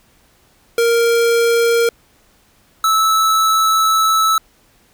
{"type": "tone pair in turn", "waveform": "square", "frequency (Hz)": [466.1, 1308.1], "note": ["A#4", "E6"], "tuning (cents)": [0, -14], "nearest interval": "octave + tritone", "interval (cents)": 1786, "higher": "second", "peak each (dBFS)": -12, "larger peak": "neither", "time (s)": [[0.78, 1.89], [2.84, 4.38]], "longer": "second", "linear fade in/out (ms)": 2, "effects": ["pink hiss -54 dBFS RMS until 4.93 s"]}